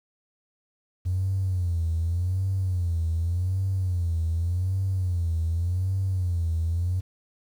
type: tone with vibrato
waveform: triangle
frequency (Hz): 88.6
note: F2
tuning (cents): +25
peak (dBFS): -19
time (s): 1.05-7.01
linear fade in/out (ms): 20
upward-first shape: sine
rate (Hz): 0.86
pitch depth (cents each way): 140
effects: tanh soft clip ceiling -20 dBFS + 9-bit